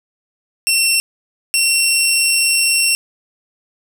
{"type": "tone pair in turn", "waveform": "15% pulse", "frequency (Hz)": [2712, 2724], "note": ["E7", "F7"], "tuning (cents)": [49, -44], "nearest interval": "unison", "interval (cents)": 7, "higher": "second", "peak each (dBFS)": -5, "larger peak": "neither", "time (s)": [[0.67, 1], [1.54, 2.95]], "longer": "second", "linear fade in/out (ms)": 0, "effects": []}